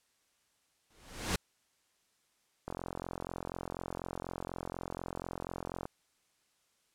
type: noise with exponential growth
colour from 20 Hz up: pink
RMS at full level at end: -29 dBFS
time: 0.9-1.36 s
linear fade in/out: 5 ms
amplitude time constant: 100 ms
type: click train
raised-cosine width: 1 ms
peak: -24 dBFS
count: 141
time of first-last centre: 2.68-5.855 s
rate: 44.1 Hz
effects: white hiss -74 dBFS RMS until 6.94 s + low-pass 10000 Hz 12 dB/octave